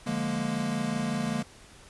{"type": "chord", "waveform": "square", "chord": "Bb dominant seventh", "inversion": "first", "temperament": "equal", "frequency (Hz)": [146.83, 174.61, 207.7, 233.1], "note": ["D3", "F3", "Ab3", "Bb3"], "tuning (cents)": [0, 0, 0, 0], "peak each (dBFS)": [-36, -37, -33, -32], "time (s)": [0.06, 1.43], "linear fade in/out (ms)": 10, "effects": ["pink hiss -52 dBFS RMS until 1.89 s", "resampled to 24000 Hz"]}